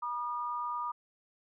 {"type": "tone pair together", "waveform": "sine", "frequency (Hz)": [965.1, 1216], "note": ["B5", "D#6"], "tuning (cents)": [-40, -40], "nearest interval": "major third", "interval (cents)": 400, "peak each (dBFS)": [-36, -35], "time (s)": [0.02, 0.92], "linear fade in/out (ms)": 10, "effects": []}